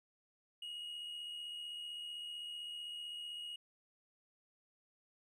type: tone with amplitude modulation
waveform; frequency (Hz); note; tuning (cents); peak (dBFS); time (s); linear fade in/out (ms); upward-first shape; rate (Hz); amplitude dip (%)
triangle; 2884; F#7; -45; -40; 0.62-3.56; 5; sine; 75.7; 35
effects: none